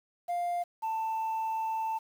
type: tone pair in turn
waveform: sine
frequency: 700 / 888.5 Hz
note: F5 / A5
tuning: +4 / +17 cents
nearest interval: major third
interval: 413 cents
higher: second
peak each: -26 / -27 dBFS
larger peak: first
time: 0.28-0.64 / 0.82-1.99 s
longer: second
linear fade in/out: 20 ms
effects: tanh soft clip ceiling -28 dBFS + 9-bit